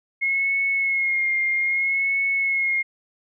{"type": "tone with vibrato", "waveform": "sine", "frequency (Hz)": 2160, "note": "C#7", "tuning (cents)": -45, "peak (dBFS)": -19, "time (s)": [0.21, 2.83], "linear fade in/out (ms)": 20, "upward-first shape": "sine", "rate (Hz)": 0.62, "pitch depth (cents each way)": 35, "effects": []}